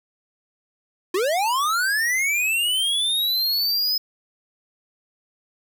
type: linear sweep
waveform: square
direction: up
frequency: 339.4 to 5100 Hz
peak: -20 dBFS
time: 1.14-3.98 s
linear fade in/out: 5 ms
effects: 8-bit